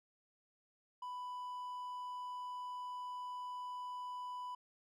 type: tone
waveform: triangle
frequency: 993 Hz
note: B5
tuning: 9 cents sharp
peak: -40 dBFS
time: 1.02-4.55 s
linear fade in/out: 5 ms
effects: none